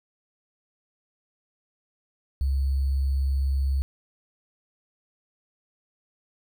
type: tone with sample-and-hold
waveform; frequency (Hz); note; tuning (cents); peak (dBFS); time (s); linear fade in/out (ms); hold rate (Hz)
sine; 68; C#2; -33; -21; 2.41-3.82; 0; 4410
effects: none